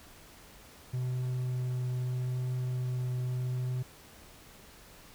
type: tone with vibrato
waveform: triangle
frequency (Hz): 126.1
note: B2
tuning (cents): +36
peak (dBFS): -28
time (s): 0.93-3.83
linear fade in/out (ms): 10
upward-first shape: triangle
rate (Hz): 0.79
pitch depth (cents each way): 8
effects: pink hiss -54 dBFS RMS until 5.14 s